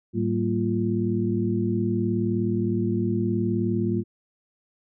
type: tone cluster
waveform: sine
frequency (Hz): 107.7 / 190.8 / 230.1 / 346.7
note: A2 / G3 / A#3 / F4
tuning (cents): -37 / -47 / -22 / -13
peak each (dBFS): -27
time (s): 0.13-4.04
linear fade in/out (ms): 50
effects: none